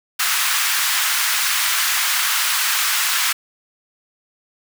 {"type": "high-pass noise", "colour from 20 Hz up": "pink", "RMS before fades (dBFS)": -19, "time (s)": [0.19, 3.33], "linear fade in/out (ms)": 10, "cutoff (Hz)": 1200, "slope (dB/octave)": 24, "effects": []}